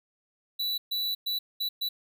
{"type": "tone bursts at uneven times", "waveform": "square", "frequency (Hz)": 3951, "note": "B7", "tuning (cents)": 0, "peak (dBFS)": -28, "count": 5, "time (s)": [[0.59, 0.78], [0.91, 1.15], [1.26, 1.39], [1.6, 1.69], [1.81, 1.89]], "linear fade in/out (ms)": 10, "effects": []}